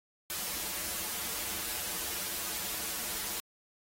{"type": "noise with comb filter", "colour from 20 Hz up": "white", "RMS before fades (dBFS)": -36, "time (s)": [0.3, 3.4], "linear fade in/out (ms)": 0, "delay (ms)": 7.6, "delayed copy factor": -0.8, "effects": ["AAC 48 kbps"]}